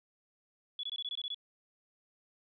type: tone bursts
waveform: sine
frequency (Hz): 3400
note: G#7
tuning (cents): +40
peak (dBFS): -35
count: 9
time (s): 0.79-1.345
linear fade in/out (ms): 2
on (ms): 43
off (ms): 21
effects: none